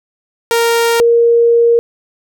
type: tone pair in turn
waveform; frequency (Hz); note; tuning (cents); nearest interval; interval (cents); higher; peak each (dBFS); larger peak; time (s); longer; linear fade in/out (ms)
sawtooth / sine; 464.8 / 468.3; A#4 / A#4; -5 / +8; unison; 13; second; -6; neither; 0.51-1 / 1-1.79; second; 0
effects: none